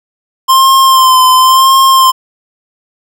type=tone with vibrato; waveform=square; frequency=1046.5 Hz; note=C6; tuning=in tune; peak=-4 dBFS; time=0.48-2.12 s; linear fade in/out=20 ms; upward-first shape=sine; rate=0.95 Hz; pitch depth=35 cents each way; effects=none